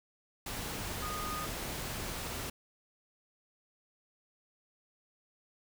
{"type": "tone in noise", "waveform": "sine", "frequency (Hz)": 1234, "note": "D#6", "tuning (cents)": -15, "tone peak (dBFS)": -38, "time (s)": [1.02, 1.46], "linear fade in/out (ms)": 5, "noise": "pink", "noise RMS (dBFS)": -39, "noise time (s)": [0.46, 2.5], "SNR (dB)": -2, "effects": []}